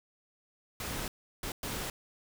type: noise bursts at uneven times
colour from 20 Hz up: pink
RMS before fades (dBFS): -37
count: 3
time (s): 0.8-1.08 / 1.43-1.52 / 1.63-1.9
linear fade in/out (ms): 2
effects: none

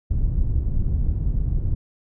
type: low-pass noise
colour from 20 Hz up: pink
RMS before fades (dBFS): -21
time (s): 0.1-1.75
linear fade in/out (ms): 10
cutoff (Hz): 100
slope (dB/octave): 12
effects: none

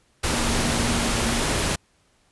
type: tone in noise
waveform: sine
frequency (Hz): 234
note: A#3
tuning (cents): +7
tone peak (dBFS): -28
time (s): 0.32-1.41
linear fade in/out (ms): 10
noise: pink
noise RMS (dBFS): -23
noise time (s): 0.23-1.76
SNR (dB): -8
effects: pink hiss -63 dBFS RMS until 2.31 s + resampled to 24000 Hz

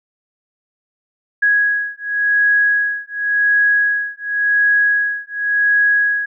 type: beating tone pair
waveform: sine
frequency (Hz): 1661.2 / 1662.11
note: G#6 / G#6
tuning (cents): 0 / +1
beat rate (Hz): 0.91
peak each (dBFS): -16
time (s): 1.42-6.26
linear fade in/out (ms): 10
effects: none

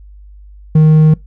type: tone with hard clipping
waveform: sine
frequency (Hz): 155.56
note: D#3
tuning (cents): 0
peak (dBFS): -5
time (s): 0.75-1.14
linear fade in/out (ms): 5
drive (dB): 3
effects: noise-tail reverb RT60 0.2 s tail -23 dB re dry + added 50 Hz sine -34 dBFS peak until 1.26 s

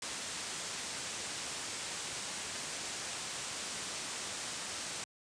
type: low-pass noise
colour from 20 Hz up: white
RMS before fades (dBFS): -41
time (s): 0.02-5.04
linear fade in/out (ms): 2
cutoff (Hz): 9200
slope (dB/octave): 48
effects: high-pass 80 Hz 12 dB/octave + resampled to 22050 Hz

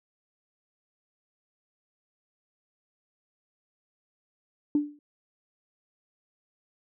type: tone with exponential decay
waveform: sine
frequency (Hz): 293.7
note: D4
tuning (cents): 0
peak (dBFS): -17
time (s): 4.75-4.99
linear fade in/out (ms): 2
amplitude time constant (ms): 51
effects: tanh soft clip ceiling -13 dBFS

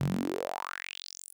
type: tone with high-pass filter sweep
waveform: sawtooth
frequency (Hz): 45.67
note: F#1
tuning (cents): -22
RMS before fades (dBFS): -35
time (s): 0-1.33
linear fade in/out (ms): 10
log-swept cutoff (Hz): 120 to 11000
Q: 5.9
effects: none

